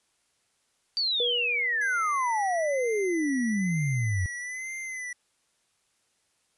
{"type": "exponential sweep", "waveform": "sine", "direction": "down", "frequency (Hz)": [4677, 87.9], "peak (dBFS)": -24, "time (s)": [0.97, 4.26], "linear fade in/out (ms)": 0}
{"type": "tone with exponential decay", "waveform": "sine", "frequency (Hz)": 482.4, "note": "B4", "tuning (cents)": -41, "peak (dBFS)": -26, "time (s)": [1.2, 2.31], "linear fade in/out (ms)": 2, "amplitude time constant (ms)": 240}
{"type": "tone with vibrato", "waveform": "square", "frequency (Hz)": 2013, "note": "B6", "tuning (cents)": 33, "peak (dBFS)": -34, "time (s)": [1.81, 5.13], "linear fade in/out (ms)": 5, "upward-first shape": "sine", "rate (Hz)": 1.1, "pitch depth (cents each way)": 67}
{"effects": ["white hiss -71 dBFS RMS until 6.57 s", "resampled to 24000 Hz"]}